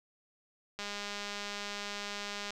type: click train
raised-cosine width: 0.2 ms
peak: -22 dBFS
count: 351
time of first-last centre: 0.79-2.506 s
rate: 204 Hz
effects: none